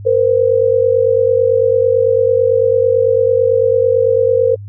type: tone pair together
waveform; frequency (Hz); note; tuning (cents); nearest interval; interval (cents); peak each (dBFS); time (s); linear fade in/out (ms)
sine; 466.2 / 515.2; A#4 / C5; 0 / -27; major second; 173; -12; 0.05-4.56; 20
effects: added 101 Hz sine -27 dBFS peak until 4.68 s